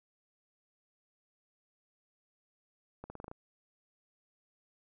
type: accelerating click train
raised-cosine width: 1 ms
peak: -30 dBFS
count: 7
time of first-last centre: 3.04-3.314 s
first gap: 60 ms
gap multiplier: 0.89
effects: none